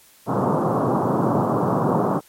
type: band-pass noise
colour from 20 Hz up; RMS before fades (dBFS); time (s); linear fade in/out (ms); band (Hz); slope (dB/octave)
pink; -20; 0.26-2.21; 50; 120 to 1200; 48
effects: white hiss -52 dBFS RMS until 2.28 s + MP3 64 kbps